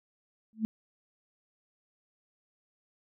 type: tone with exponential growth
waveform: sine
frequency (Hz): 220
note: A3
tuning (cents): 0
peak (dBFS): -22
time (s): 0.53-0.65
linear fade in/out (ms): 0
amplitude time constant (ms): 24
effects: none